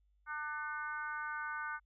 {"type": "harmonic tone with a mistuned harmonic", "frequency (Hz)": 299.9, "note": "D4", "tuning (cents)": 36, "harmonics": [3, 4, 5, 6, 7], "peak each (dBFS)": [-46, -43, -40, -54, -52], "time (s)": [0.26, 1.8], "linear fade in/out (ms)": 50, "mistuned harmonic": 7, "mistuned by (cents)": 38, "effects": ["added 50 Hz sine -69 dBFS peak until 1.85 s"]}